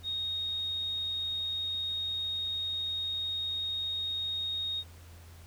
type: tone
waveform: sine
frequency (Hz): 3729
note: A#7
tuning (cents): 0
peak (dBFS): -31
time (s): 0.03-4.84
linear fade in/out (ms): 50
effects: added 84 Hz sine -49 dBFS peak until 5.46 s + pink hiss -57 dBFS RMS until 5.46 s